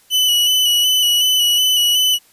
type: tone with vibrato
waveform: 40% pulse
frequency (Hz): 2971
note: F#7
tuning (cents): +6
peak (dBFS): -11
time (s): 0.1-2.19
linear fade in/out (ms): 50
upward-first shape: square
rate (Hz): 2.7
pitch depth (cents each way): 22
effects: white hiss -52 dBFS RMS until 2.32 s + resampled to 32000 Hz